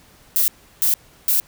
violet noise bursts, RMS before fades -17 dBFS, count 3, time 0.36-1.4 s, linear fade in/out 0 ms, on 120 ms, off 340 ms, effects pink hiss -51 dBFS RMS until 1.47 s

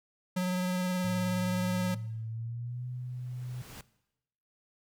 square tone with vibrato, 182.2 Hz, F#3, 26 cents flat, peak -28 dBFS, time 0.36-1.95 s, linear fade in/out 10 ms, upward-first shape sine, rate 19 Hz, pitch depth 16 cents each way
sine tone with pitch glide, 111.8 to 124.77 Hz, A2 to B2, +28 to +18 cents, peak -35 dBFS, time 1.04-3.62 s, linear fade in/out 5 ms, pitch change +190 cents, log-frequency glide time 2.28-2.86 s
pink noise with exponential growth, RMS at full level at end -45 dBFS, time 2.66-3.81 s, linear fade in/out 2 ms, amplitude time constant 250 ms
effects noise-tail reverb RT60 0.9 s tail -19 dB re dry

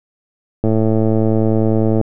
click train, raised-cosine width 2 ms, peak -3 dBFS, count 152, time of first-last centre 0.64-2.013 s, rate 110 Hz, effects none

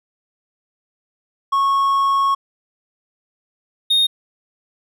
triangle tone pair in turn, 1100 / 3700 Hz, C#6 / A#7, -14 / -14 cents, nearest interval octave + major sixth, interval 2100 cents, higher second, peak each -12 / -11 dBFS, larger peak second, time 1.52-2.35 / 3.9-4.07 s, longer first, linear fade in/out 10 ms, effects none

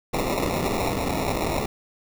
violet noise with sample-and-hold, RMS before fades -25 dBFS, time 0.13-1.66 s, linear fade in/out 5 ms, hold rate 1575 Hz, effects none

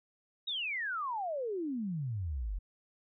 sine exponential sweep, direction down, 3840 to 42.44 Hz, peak -33 dBFS, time 0.47-2.59 s, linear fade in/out 10 ms, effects none

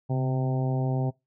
harmonic tone with a mistuned harmonic, 129.7 Hz, C3, 15 cents flat, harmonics 1 / 2 / 3 / 4 / 5 / 6 / 7, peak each -24 / -33 / -36 / -39 / -38 / -38 / -44 dBFS, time 0.09-1.11 s, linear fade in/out 20 ms, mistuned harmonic 1, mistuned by +48 cents, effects noise-tail reverb RT60 0.2 s tail -22 dB re dry

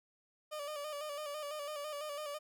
30% pulse tone with vibrato, 592 Hz, D5, 14 cents sharp, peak -37 dBFS, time 0.51-2.39 s, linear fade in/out 20 ms, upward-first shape square, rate 6 Hz, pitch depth 49 cents each way, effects none

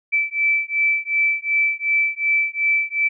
sine beating tone pair, 2319 / 2321.7 Hz, D7 / D7, -22 / -20 cents, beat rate 2.7 Hz, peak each -20 dBFS, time 0.12-3.09 s, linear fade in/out 20 ms, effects none

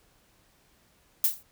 violet noise with exponential decay, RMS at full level -19 dBFS, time 1.24-1.43 s, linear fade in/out 2 ms, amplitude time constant 40 ms, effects pink hiss -64 dBFS RMS until 1.51 s

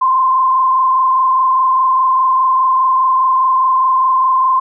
sine tone with frequency modulation, 1042 Hz, C6, 7 cents flat, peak -9 dBFS, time 0.01-4.6 s, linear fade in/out 10 ms, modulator 24.9 Hz, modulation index 0.97, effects none

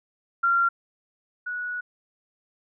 sine tone pair in turn, 1380 / 1466.2 Hz, F6 / F#6, -21 / -16 cents, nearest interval minor second, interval 105 cents, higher second, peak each -18 / -28 dBFS, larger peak first, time 0.43-0.69 / 1.46-1.81 s, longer second, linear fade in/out 10 ms, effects none

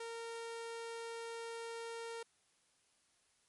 sawtooth tone, 460.9 Hz, A#4, 20 cents flat, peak -39 dBFS, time 0-2.23 s, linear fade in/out 5 ms, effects white hiss -74 dBFS RMS until 3.48 s + MP3 48 kbps

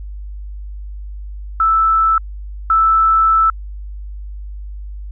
sine tone pair in turn, 1318.5 / 1318.5 Hz, E6 / E6, 0 / 0 cents, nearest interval unison, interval 0 cents, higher neither, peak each -10 / -9 dBFS, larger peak second, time 1.6-2.18 / 2.7-3.5 s, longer second, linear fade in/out 2 ms, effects added 50 Hz sine -26 dBFS peak until 5.11 s

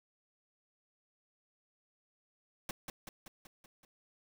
pink noise with echo, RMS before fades -39 dBFS, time 2.69-2.71 s, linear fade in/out 2 ms, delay 190 ms, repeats 6, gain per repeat -4 dB, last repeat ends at 3.85 s, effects none

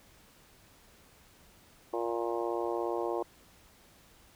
harmonic tone with a mistuned harmonic, 116.9 Hz, A#2, 5 cents sharp, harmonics 3 / 4 / 5 / 6 / 7 / 8 / 9, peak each -34 / -36 / -38 / -40 / -41 / -42 / -43 dBFS, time 1.93-3.23 s, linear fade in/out 5 ms, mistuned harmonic 9, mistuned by +25 cents, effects pink hiss -60 dBFS RMS until 4.35 s

